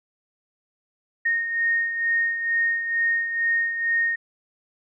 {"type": "beating tone pair", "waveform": "sine", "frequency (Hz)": [1850, 1852.2], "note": ["A#6", "A#6"], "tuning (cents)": [-14, -12], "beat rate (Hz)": 2.2, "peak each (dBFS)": [-21, -29], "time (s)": [1.25, 4.16], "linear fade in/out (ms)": 10, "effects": []}